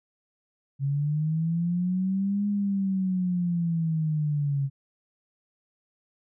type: linear two-way sweep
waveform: sine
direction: up then down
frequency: 136.3 to 205.5 to 136.3 Hz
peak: -23 dBFS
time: 0.79-4.7 s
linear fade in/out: 50 ms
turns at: 2.47 s
effects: none